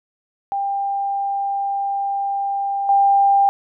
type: tone with level steps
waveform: sine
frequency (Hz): 795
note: G5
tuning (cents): +24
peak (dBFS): -19 / -11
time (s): 0.52-3.49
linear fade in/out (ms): 0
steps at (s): 2.89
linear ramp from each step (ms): 2
effects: none